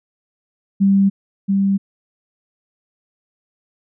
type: tone with echo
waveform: sine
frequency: 196.4 Hz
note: G3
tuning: 4 cents sharp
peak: -10 dBFS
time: 0.8-1.1 s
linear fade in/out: 20 ms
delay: 680 ms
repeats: 1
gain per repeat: -3 dB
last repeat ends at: 1.78 s
effects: none